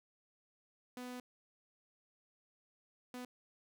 sawtooth tone bursts at uneven times, 248.9 Hz, B3, 14 cents sharp, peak -40 dBFS, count 2, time 0.97-1.2 / 3.14-3.25 s, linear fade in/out 2 ms, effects none

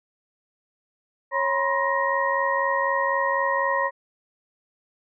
sine tone cluster, 549 / 969 / 1053 / 1876 Hz, C#5 / B5 / C6 / A#6, -17 / -33 / +11 / +11 cents, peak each -26 dBFS, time 1.31-3.91 s, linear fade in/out 50 ms, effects none

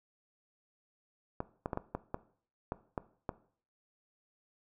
clicks, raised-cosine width 1 ms, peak -20 dBFS, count 9, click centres 1.404 / 1.659 / 1.732 / 1.774 / 1.95 / 2.144 / 2.721 / 2.978 / 3.292 s, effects noise-tail reverb RT60 0.5 s tail -17 dB re dry

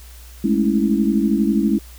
sine chord, A major seventh, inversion third, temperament equal with one note detuned, 207.7 / 220 / 277.2 / 327.4 Hz, G#3 / A3 / C#4 / E4, 0 / 0 / 0 / -12 cents, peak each -18 / -21 / -21 / -21 dBFS, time 0.44-1.79 s, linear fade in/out 5 ms, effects added 60 Hz sine -38 dBFS peak until 1.98 s + white hiss -46 dBFS RMS until 1.98 s

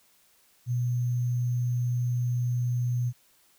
sine tone with sample-and-hold, 122 Hz, B2, 21 cents flat, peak -24 dBFS, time 0.66-3.13 s, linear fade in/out 50 ms, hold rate 6300 Hz, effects white hiss -63 dBFS RMS until 3.58 s

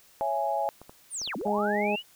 sine chord, C# minor, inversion none, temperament just, 554.4 / 665.2 / 831.5 Hz, C#5 / E5 / G#5, 0 / +16 / +2 cents, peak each -32 / -30 / -28 dBFS, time 0.21-0.69 s, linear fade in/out 0 ms
clicks, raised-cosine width 1 ms, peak -31 dBFS, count 7, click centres 0.816 / 0.895 / 1.216 / 1.276 / 1.413 / 1.472 / 1.584 s
sine linear two-way sweep, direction down then up, 9956 to 173.9 to 3024 Hz, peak -31 dBFS, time 1.1-2.03 s, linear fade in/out 50 ms, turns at 1.36 s
harmonic tone, 207.1 Hz, G#3, 5 cents flat, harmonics 1 / 2 / 3 / 4, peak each -30 / -30 / -30 / -30 dBFS, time 1.45-1.96 s, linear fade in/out 10 ms
effects white hiss -58 dBFS RMS until 2.15 s

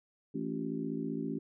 harmonic tone with a mistuned harmonic, 55.2 Hz, A1, 6 cents sharp, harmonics 3 / 4 / 5 / 6 / 7, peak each -41 / -38 / -37 / -45 / -42 dBFS, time 0.34-1.39 s, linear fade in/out 10 ms, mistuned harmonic 6, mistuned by +81 cents, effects none

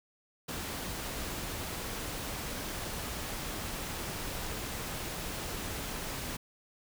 pink noise, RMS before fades -38 dBFS, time 0.48-6.37 s, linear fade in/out 10 ms, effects none

